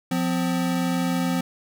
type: tone pair together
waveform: square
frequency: 176.61 / 257.1 Hz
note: F3 / C4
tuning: +20 / -30 cents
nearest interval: perfect fifth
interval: 650 cents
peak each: -25 dBFS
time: 0.11-1.41 s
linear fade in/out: 5 ms
effects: none